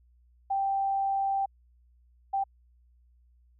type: tone bursts at uneven times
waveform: sine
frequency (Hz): 784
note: G5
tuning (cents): 0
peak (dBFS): -25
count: 2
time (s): 0.5-1.46 / 2.33-2.44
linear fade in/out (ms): 10
effects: added 60 Hz sine -59 dBFS peak until 3.59 s